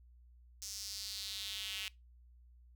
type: tone with high-pass filter sweep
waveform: square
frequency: 100.9 Hz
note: G#2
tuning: 49 cents flat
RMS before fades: -43 dBFS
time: 0.62-1.88 s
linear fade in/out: 0 ms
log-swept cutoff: 5900 to 2800 Hz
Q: 3.4
effects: noise-tail reverb RT60 0.2 s tail -22 dB re dry + added 60 Hz sine -58 dBFS peak until 2.75 s